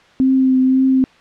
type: tone with vibrato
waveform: sine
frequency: 261.4 Hz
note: C4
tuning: 1 cent flat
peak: -10 dBFS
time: 0.2-1.04 s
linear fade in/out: 0 ms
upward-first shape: triangle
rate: 1.9 Hz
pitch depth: 21 cents each way
effects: white hiss -48 dBFS RMS until 1.2 s + low-pass 3000 Hz 12 dB/octave